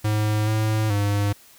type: tone with pitch steps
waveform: square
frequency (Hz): 106.7 / 108.7 / 101.9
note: G#2 / A2 / G#2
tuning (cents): +47 / -21 / -32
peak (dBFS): -20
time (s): 0.04-1.33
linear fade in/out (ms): 10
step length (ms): 430
effects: white hiss -51 dBFS RMS until 1.58 s